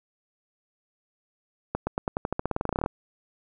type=accelerating click train; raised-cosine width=1 ms; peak=-12 dBFS; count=20; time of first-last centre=1.75-2.861 s; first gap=120 ms; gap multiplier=0.91; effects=none